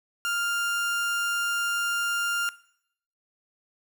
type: tone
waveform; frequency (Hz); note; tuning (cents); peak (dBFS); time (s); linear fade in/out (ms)
30% pulse; 1399; F6; +3; -23; 0.25-2.49; 0
effects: noise-tail reverb RT60 0.7 s tail -19 dB re dry

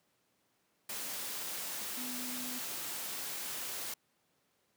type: tone in noise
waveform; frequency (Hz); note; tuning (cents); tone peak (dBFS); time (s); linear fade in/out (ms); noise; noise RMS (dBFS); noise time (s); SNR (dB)
sine; 249.4; B3; +17; -43; 1.97-2.59; 5; white; -40; 0.89-3.94; -6
effects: pink hiss -75 dBFS RMS until 4.76 s + high-pass 150 Hz 12 dB/octave

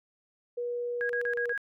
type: tone with pitch glide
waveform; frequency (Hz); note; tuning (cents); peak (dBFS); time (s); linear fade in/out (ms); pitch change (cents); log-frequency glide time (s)
sine; 482.6 to 479.3; B4 to A#4; -40 to +48; -30; 0.57-1.53; 10; -12; 1.26-1.35
type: tone bursts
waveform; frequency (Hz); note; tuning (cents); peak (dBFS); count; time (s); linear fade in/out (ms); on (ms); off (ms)
sine; 1643; G#6; -19; -29; 5; 1.01-1.577; 0; 83; 38
effects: none

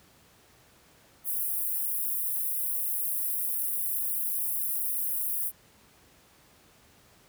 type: high-pass noise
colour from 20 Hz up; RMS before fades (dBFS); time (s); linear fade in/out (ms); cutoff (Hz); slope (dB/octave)
white; -30; 1.24-5.52; 50; 10000; 48
effects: pink hiss -59 dBFS RMS until 7.28 s + high-pass 60 Hz 12 dB/octave

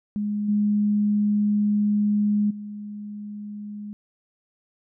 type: tone with level steps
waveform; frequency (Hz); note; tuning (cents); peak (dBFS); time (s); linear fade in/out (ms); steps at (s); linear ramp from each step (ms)
sine; 207.7; G#3; 0; -23 / -18 / -32; 0.16-3.93; 0; 0.48 / 2.5; 10
effects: none

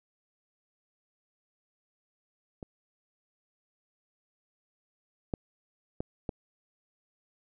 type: clicks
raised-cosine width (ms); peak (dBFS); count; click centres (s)
2; -27 / -17 / -19 / -19; 4; 2.628 / 5.338 / 6.005 / 6.292
effects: none

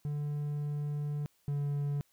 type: tone pair in turn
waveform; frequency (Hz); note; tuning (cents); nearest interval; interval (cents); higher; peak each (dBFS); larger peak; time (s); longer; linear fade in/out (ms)
triangle; 146.83 / 143.64; D3 / D3; 0 / -38; unison; 38; first; -30 / -28; second; 0.05-1.26 / 1.48-2.01; first; 0
effects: white hiss -71 dBFS RMS until 2.12 s

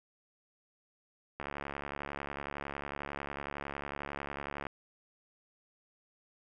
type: click train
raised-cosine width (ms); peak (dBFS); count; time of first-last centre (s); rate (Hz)
0.5; -23; 233; 1.4-4.668; 71
effects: none

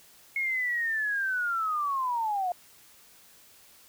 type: linear sweep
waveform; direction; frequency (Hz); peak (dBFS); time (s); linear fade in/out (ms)
sine; down; 2179 to 698.5; -26; 0.36-2.52; 2
effects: white hiss -56 dBFS RMS until 3.88 s

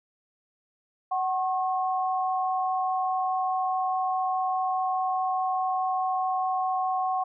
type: tone pair together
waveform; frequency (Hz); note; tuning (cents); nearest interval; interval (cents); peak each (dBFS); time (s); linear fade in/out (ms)
sine; 749.2 / 1084; F#5 / C#6; +21 / -39; tritone; 640; -25 / -30; 1.11-7.24; 10
effects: none

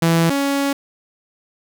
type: tone pair in turn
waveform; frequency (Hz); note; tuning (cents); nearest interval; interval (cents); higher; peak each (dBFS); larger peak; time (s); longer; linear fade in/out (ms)
sawtooth; 166 / 279.2; E3 / C#4; +12 / +13; major sixth; 901; second; -9 / -13; first; 0.02-0.3 / 0.3-0.73; second; 5
effects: none

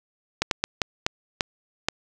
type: slowing click train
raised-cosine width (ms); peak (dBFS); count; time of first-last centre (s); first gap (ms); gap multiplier
0.2; -4; 7; 0.42-1.886; 92; 1.39
effects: none

